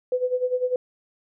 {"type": "tone with tremolo", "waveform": "sine", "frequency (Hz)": 502, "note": "B4", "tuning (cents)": 28, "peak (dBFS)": -18, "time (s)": [0.12, 0.76], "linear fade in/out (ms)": 2, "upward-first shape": "sine", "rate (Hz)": 10, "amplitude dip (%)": 80, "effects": []}